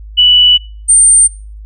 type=tone pair in turn; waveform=sine; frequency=2960 / 8870 Hz; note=F#7 / C#9; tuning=0 / 0 cents; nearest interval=octave + perfect fifth; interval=1900 cents; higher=second; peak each=-3 dBFS; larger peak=neither; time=0.17-0.58 / 0.88-1.28 s; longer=first; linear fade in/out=20 ms; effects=noise-tail reverb RT60 0.4 s tail -25 dB re dry + added 52 Hz sine -27 dBFS peak until 1.65 s